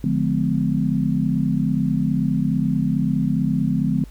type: chord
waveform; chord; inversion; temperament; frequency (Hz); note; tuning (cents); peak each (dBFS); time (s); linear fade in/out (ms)
sine; D diminished seventh; none; just; 146.83 / 176.2 / 211.4 / 253.7; D3 / F3 / Ab3 / Cb4; 0 / +16 / +31 / +47; -23; 0.04-4.04; 2
effects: added 50 Hz sine -38 dBFS peak until 4.1 s + pink hiss -53 dBFS RMS until 4.1 s